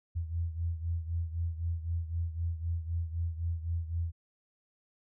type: beating tone pair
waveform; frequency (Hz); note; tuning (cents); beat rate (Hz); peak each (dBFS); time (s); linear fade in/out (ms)
sine; 83 / 86.9; E2 / F2; +12 / -8; 3.9; -32 / -37; 0.15-4.12; 20
effects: none